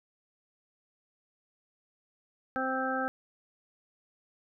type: harmonic tone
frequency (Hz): 261.6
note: C4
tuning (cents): 0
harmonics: 1 / 2 / 3 / 5 / 6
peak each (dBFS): -35 / -35 / -35 / -35 / -35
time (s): 2.56-3.08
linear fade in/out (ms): 0
effects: none